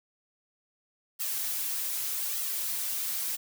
blue noise with flanger, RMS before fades -32 dBFS, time 1.19-3.37 s, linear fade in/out 20 ms, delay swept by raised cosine 1.5 to 6.7 ms, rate 0.83 Hz, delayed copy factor +0.55, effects none

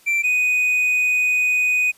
triangle tone pair in turn, 2349 / 2489 Hz, D7 / D#7, 0 / 0 cents, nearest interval minor second, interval 100 cents, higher second, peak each -15 / -14 dBFS, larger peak second, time 0.06-0.23 / 0.23-1.92 s, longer second, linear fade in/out 20 ms, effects white hiss -53 dBFS RMS until 1.97 s + resampled to 32000 Hz

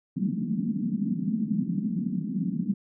white band-pass noise, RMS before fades -28 dBFS, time 0.16-2.74 s, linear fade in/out 10 ms, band 170 to 240 Hz, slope 48 dB/octave, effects none

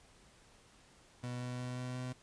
30% pulse tone with pitch steps, 123.4 / 124.19 / 124.98 / 125.77 / 126.58 Hz, B2 / B2 / B2 / B2 / B2, -1 / +10 / +21 / +32 / +43 cents, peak -36 dBFS, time 1.23-2.13 s, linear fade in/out 10 ms, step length 180 ms, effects pink hiss -63 dBFS RMS until 2.22 s + resampled to 22050 Hz

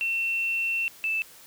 sine tone pair in turn, 2700 / 2640 Hz, E7 / E7, +41 / +2 cents, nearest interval unison, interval 39 cents, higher first, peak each -24 dBFS, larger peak neither, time 0.01-0.88 / 1.04-1.22 s, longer first, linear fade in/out 0 ms, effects white hiss -50 dBFS RMS until 1.46 s

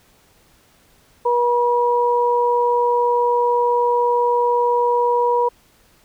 sine tone pair together, 482 / 964 Hz, B4 / B5, -42 / -42 cents, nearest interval octave, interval 1200 cents, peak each -17 dBFS, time 1.25-5.49 s, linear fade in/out 10 ms, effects pink hiss -55 dBFS RMS until 6.04 s

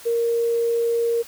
sine tone with quantisation, 466.2 Hz, A#4, in tune, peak -18 dBFS, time 0.05-1.23 s, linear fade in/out 20 ms, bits 8, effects white hiss -43 dBFS RMS until 1.27 s

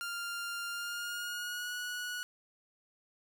sawtooth tone with pitch glide, 1396.9 to 1463.8 Hz, F6 to F#6, 0 to -19 cents, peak -33 dBFS, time 0.01-2.23 s, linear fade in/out 0 ms, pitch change +81 cents, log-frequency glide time 0.7-1.76 s, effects none

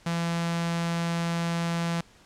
sawtooth tone with notch filter, 168.9 Hz, E3, 42 cents sharp, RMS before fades -28 dBFS, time 0.06-2.01 s, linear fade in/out 5 ms, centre 380 Hz, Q 1.3, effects pink hiss -56 dBFS RMS until 2.25 s + low-pass 8000 Hz 12 dB/octave

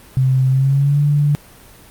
sine tone with pitch glide, 130.81 to 145.98 Hz, C3 to D3, 0 to -10 cents, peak -11 dBFS, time 0.17-1.35 s, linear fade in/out 0 ms, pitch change +190 cents, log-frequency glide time 0.49-1.02 s, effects pink hiss -43 dBFS RMS until 1.9 s + Opus 32 kbps

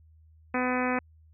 harmonic tone, 251.6 Hz, B3, 32 cents sharp, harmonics 1 / 2 / 3 / 4 / 5 / 6 / 7 / 8 / 9 / 10, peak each -29 / -32 / -34 / -35 / -36 / -37 / -37 / -38 / -39 / -39 dBFS, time 0.54-0.99 s, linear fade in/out 5 ms, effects added 79 Hz sine -54 dBFS peak until 1.33 s

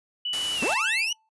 sine tone with pitch glide, 2960 to 2668 Hz, F#7 to E7, 0 to +20 cents, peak -26 dBFS, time 0.25-1.05 s, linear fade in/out 5 ms, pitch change -180 cents, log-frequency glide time 0.55-0.62 s
white noise, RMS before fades -33 dBFS, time 0.33-0.74 s, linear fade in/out 2 ms
30% pulse linear sweep, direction up, 173.3 to 2990 Hz, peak -22 dBFS, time 0.62-1.13 s, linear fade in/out 5 ms
triangle tone with exponential decay, 880 Hz, A5, in tune, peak -28 dBFS, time 0.69-1.29 s, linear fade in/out 2 ms, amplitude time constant 130 ms
effects noise-tail reverb RT60 0.1 s tail -22 dB re dry + resampled to 24000 Hz

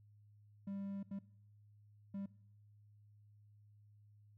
triangle tone bursts at uneven times, 197.7 Hz, G3, 15 cents sharp, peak -39 dBFS, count 3, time 0.67-1.03 / 1.11-1.19 / 2.14-2.26 s, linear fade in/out 5 ms, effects noise-tail reverb RT60 0.7 s tail -21 dB re dry + added 104 Hz sine -62 dBFS peak until 4.37 s

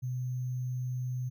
sine tone with sample-and-hold, 125.7 Hz, B2, 31 cents sharp, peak -31 dBFS, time 0.02-1.3 s, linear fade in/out 20 ms, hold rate 6300 Hz, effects none

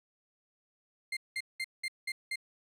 35% pulse tone bursts, 2100 Hz, C7, 6 cents sharp, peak -31 dBFS, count 6, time 1.12-2.358 s, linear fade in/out 5 ms, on 48 ms, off 190 ms, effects low-pass 11000 Hz 12 dB/octave

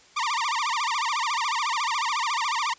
sawtooth tone with vibrato, 1046.5 Hz, C6, in tune, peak -20 dBFS, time 0.16-2.74 s, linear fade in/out 10 ms, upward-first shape sine, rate 14 Hz, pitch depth 260 cents each way, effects white hiss -54 dBFS RMS until 2.78 s + resampled to 16000 Hz

